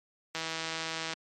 click train, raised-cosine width 0.2 ms, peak -17 dBFS, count 128, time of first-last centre 0.35-1.134 s, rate 162 Hz, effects high-pass 150 Hz 12 dB/octave + MP3 64 kbps

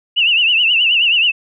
sine tone with vibrato, 2794 Hz, F7, in tune, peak -10 dBFS, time 0.16-1.32 s, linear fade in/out 20 ms, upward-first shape triangle, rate 9.4 Hz, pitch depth 140 cents each way, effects none

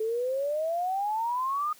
sine exponential sweep, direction up, 430.9 to 1244.5 Hz, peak -26 dBFS, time 0-1.73 s, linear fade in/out 5 ms, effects white hiss -55 dBFS RMS until 1.79 s + high-pass 100 Hz 12 dB/octave

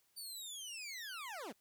20% pulse linear sweep, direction down, 4637 to 164.6 Hz, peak -39 dBFS, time 0.16-1.53 s, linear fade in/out 20 ms, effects white hiss -75 dBFS RMS until 1.6 s

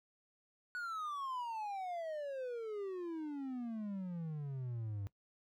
triangle exponential sweep, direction down, 1480 to 96.6 Hz, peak -37 dBFS, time 0.75-5.07 s, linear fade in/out 0 ms, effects noise-tail reverb RT60 0.1 s tail -19 dB re dry

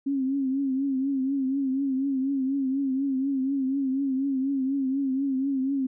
sine tone with vibrato, 269.8 Hz, C#4, 47 cents flat, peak -23 dBFS, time 0.06-5.87 s, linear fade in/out 10 ms, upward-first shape triangle, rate 4.1 Hz, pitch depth 78 cents each way, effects none

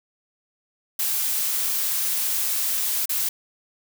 blue noise with dropouts, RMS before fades -24 dBFS, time 0.99-3.29 s, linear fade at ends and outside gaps 5 ms, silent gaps 3.057-3.093 s, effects none

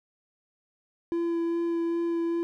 triangle tone with vibrato, 337.4 Hz, E4, 40 cents sharp, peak -23 dBFS, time 1.12-2.43 s, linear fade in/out 0 ms, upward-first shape sine, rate 2.5 Hz, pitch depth 11 cents each way, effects none

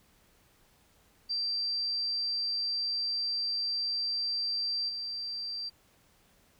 sine tone with level steps, 4699 Hz, D8, in tune, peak -29 / -34 dBFS, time 1.29-5.7 s, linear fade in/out 20 ms, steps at 4.88 s, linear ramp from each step 20 ms, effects pink hiss -65 dBFS RMS until 6.59 s

